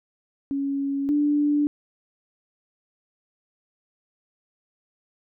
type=tone pair in turn; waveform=sine; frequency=277.7 / 293.1 Hz; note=C#4 / D4; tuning=+3 / -3 cents; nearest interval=minor second; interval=94 cents; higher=second; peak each=-23 / -18 dBFS; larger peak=second; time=0.51-1.09 / 1.09-1.67 s; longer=neither; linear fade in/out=0 ms; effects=none